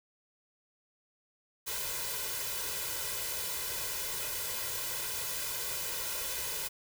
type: noise with comb filter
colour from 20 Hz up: white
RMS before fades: -36 dBFS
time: 1.66-6.69 s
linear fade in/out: 20 ms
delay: 2 ms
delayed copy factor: +0.8
effects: none